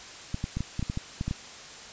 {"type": "clicks", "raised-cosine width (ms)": 5, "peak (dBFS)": -17, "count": 11, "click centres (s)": [0.344, 0.441, 0.57, 0.606, 0.794, 0.827, 0.899, 0.974, 1.211, 1.28, 1.311], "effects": ["white hiss -44 dBFS RMS until 1.92 s", "resampled to 16000 Hz"]}